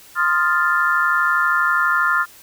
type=chord; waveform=sine; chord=F dominant seventh; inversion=second; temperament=equal; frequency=1046.5 / 1244.5 / 1396.9 / 1760 Hz; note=C6 / Eb6 / F6 / A6; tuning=0 / 0 / 0 / 0 cents; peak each=-23 / -22 / -17 / -22 dBFS; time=0.15-2.26 s; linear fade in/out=50 ms; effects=white hiss -45 dBFS RMS until 2.42 s